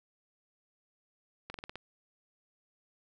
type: slowing click train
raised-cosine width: 0.3 ms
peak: -25 dBFS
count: 6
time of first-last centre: 1.5-1.756 s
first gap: 42 ms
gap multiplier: 1.1
effects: none